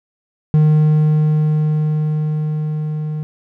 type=tone with level ramp; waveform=triangle; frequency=153.2 Hz; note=D#3; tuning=27 cents flat; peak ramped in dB=-6 to -18 dBFS; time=0.54-3.23 s; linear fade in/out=0 ms; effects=none